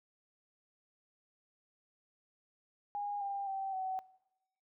sine tone with pitch steps, 818 / 796.6 / 775.7 / 755.3 Hz, G#5 / G5 / G5 / F#5, -26 / +28 / -18 / +35 cents, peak -35 dBFS, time 2.95-3.99 s, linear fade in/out 0 ms, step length 260 ms, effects noise-tail reverb RT60 0.9 s tail -21 dB re dry

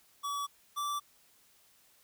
square tone pair in turn, 1141 / 1164.3 Hz, C#6 / D6, +50 / -15 cents, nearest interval unison, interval 35 cents, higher second, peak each -34 / -33 dBFS, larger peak second, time 0.23-0.47 / 0.76-1 s, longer neither, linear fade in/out 20 ms, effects white hiss -65 dBFS RMS until 2.03 s

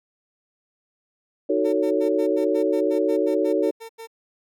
sine chord, D# half-diminished seventh, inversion none, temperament just, 311.1 / 373.4 / 448 / 560 Hz, D#4 / F#4 / A4 / C#5, 0 / +16 / +31 / +18 cents, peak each -24 dBFS, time 1.49-3.71 s, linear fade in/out 10 ms
30% pulse tone bursts, 453.2 Hz, A#4, 49 cents flat, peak -33 dBFS, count 14, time 1.64-4.073 s, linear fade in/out 20 ms, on 93 ms, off 87 ms
effects none

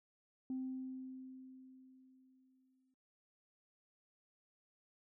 sine tone with exponential decay, 260 Hz, C4, 11 cents flat, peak -36 dBFS, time 0.5-2.94 s, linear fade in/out 2 ms, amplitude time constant 530 ms, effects noise-tail reverb RT60 0.4 s tail -18 dB re dry + tanh soft clip ceiling -34 dBFS

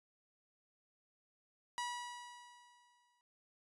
sawtooth tone with exponential decay, 970 Hz, B5, 31 cents flat, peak -33 dBFS, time 1.78-3.21 s, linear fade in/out 0 ms, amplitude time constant 310 ms, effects resampled to 24000 Hz

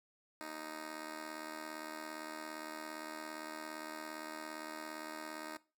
10% pulse tone with amplitude modulation, 311.1 Hz, D#4, in tune, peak -32 dBFS, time 0.41-5.57 s, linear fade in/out 0 ms, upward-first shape sine, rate 77.5 Hz, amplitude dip 80%, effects noise-tail reverb RT60 0.3 s tail -19 dB re dry

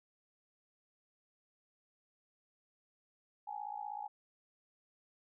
sine tone with amplitude modulation, 832 Hz, G#5, 3 cents sharp, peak -36 dBFS, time 3.47-4.08 s, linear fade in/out 10 ms, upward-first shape sine, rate 56.2 Hz, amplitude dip 90%, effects none

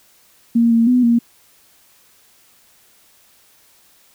sine tone with pitch steps, 233.1 / 229.8 / 249.3 / 234.8 Hz, A#3 / A#3 / B3 / A#3, 0 / -25 / +16 / +13 cents, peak -10 dBFS, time 0.55-1.19 s, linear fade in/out 10 ms, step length 160 ms, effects white hiss -53 dBFS RMS until 4.14 s

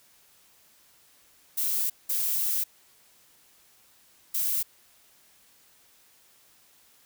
violet noise bursts at uneven times, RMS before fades -27 dBFS, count 3, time 1.57-1.9 / 2.09-2.64 / 4.34-4.63 s, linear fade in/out 10 ms, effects white hiss -60 dBFS RMS until 7.05 s

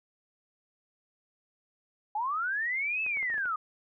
sine linear two-way sweep, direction up then down, 810 to 2637 to 1208 Hz, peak -28 dBFS, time 2.15-3.56 s, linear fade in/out 5 ms, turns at 3.02 s
clicks, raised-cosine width 0.5 ms, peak -31 dBFS, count 7, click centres 3.064 / 3.171 / 3.228 / 3.301 / 3.342 / 3.38 / 3.456 s
effects none

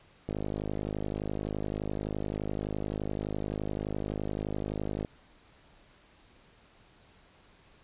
click train, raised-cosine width 2 ms, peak -20 dBFS, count 247, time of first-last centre 0.29-5.048 s, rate 51.7 Hz, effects pink hiss -60 dBFS RMS until 7.83 s + resampled to 8000 Hz

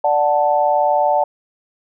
sine chord, D major, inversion none, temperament equal, 587.3 / 740 / 880 Hz, D5 / F#5 / A5, 0 / 0 / 0 cents, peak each -17 dBFS, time 0.04-1.24 s, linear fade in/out 5 ms, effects none

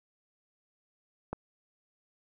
click, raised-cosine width 1 ms, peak -20 dBFS, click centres 1.33 s, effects none

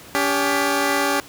10% pulse tone pair together, 283.6 / 396.5 Hz, C#4 / G4, +40 / +20 cents, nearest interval tritone, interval 580 cents, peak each -12 / -13 dBFS, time 0.15-1.2 s, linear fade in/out 0 ms, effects pink hiss -42 dBFS RMS until 1.28 s + high-pass 80 Hz 12 dB/octave

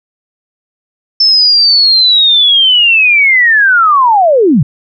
sine linear sweep, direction down, 5310 to 115.8 Hz, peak -4 dBFS, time 1.2-4.63 s, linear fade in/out 5 ms, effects none

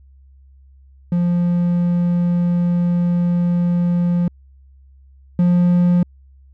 triangle tone pair in turn, 174.61 / 176.33 Hz, F3 / F3, 0 / +17 cents, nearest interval unison, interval 17 cents, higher second, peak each -12 / -9 dBFS, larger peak second, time 1.12-4.28 / 5.39-6.03 s, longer first, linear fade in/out 2 ms, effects added 67 Hz sine -44 dBFS peak until 6.53 s

